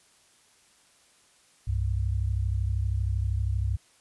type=tone pair together; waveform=sine; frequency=65.7 / 98.44 Hz; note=C2 / G2; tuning=+8 / +8 cents; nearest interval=perfect fifth; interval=700 cents; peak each=-27 dBFS; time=1.67-3.77 s; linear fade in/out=10 ms; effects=white hiss -61 dBFS RMS until 4 s + resampled to 24000 Hz